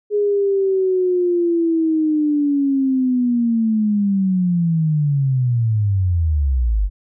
sine linear sweep, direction down, 417.3 to 45.71 Hz, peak -14 dBFS, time 0.1-6.9 s, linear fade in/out 50 ms, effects none

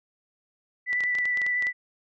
sine tone with vibrato, 1975.5 Hz, B6, in tune, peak -23 dBFS, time 0.86-1.73 s, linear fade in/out 50 ms, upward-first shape triangle, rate 10 Hz, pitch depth 18 cents each way
clicks, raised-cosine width 0.2 ms, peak -21 dBFS, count 11, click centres 0.93 / 1.006 / 1.037 / 1.152 / 1.186 / 1.255 / 1.373 / 1.417 / 1.465 / 1.624 / 1.669 s
effects none

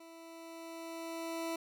20% pulse tone with level ramp, 330 Hz, E4, 2 cents sharp, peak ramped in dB -47 to -30 dBFS, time 0-1.56 s, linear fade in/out 5 ms, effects none

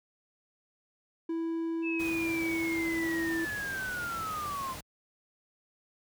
triangle tone, 329.6 Hz, E4, in tune, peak -28 dBFS, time 1.29-3.45 s, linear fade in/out 5 ms
sine linear sweep, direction down, 2637 to 1020 Hz, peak -33 dBFS, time 1.82-4.76 s, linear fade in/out 50 ms
pink noise, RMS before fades -42 dBFS, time 1.99-4.81 s, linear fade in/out 10 ms
effects high-pass 60 Hz 12 dB/octave

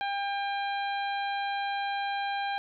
harmonic tone, 800 Hz, G5, 35 cents sharp, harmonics 1 / 2 / 3 / 4 / 5, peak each -30 / -36 / -40 / -42 / -44 dBFS, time 0.01-2.58 s, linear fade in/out 0 ms, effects none

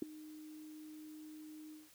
sine tone with ADSR envelope, 308.1 Hz, D#4, 17 cents flat, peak -29 dBFS, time 0.02-1.9 s, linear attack 4 ms, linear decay 7 ms, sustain -20 dB, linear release 180 ms, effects white hiss -64 dBFS RMS until 1.94 s

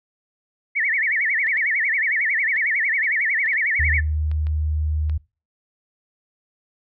sine tone with vibrato, 1998 Hz, B6, 20 cents sharp, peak -18 dBFS, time 0.75-4.01 s, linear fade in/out 20 ms, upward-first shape sine, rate 11 Hz, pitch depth 230 cents each way
clicks, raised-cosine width 0.3 ms, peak -26 dBFS, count 9, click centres 1.468 / 1.572 / 2.564 / 3.043 / 3.461 / 3.533 / 4.315 / 4.469 / 5.097 s
sine tone, 76.7 Hz, D#2, 24 cents flat, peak -19 dBFS, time 3.79-5.18 s, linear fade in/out 10 ms
effects noise-tail reverb RT60 0.3 s tail -23 dB re dry

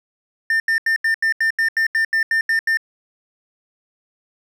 triangle tone bursts, 1800 Hz, A6, 39 cents sharp, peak -13 dBFS, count 13, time 0.5-2.772 s, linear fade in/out 2 ms, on 100 ms, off 81 ms, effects none

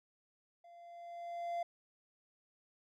triangle tone with level ramp, 689 Hz, F5, 24 cents flat, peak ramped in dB -54 to -32 dBFS, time 0.64-1.63 s, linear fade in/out 5 ms, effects none

